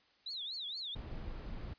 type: tone with vibrato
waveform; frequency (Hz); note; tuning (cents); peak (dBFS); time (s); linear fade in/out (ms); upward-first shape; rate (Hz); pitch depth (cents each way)
sine; 3835; A#7; +48; -39; 0.26-0.95; 5; triangle; 4.3; 280
type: noise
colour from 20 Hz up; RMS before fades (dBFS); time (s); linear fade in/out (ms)
brown; -43; 0.95-1.74; 10
effects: white hiss -69 dBFS RMS until 1.78 s + resampled to 11025 Hz